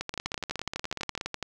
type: two click trains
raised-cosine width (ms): 0.2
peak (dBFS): -16 / -14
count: 19 / 18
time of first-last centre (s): 0.14-1.211 / 0.01-1.427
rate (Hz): 16.8 / 12
effects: none